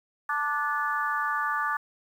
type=harmonic tone with a mistuned harmonic; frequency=293.7 Hz; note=D4; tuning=in tune; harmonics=3 / 4 / 5 / 6; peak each=-33 / -28 / -32 / -32 dBFS; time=0.29-1.77 s; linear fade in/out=5 ms; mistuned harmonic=6; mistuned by=-28 cents; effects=9-bit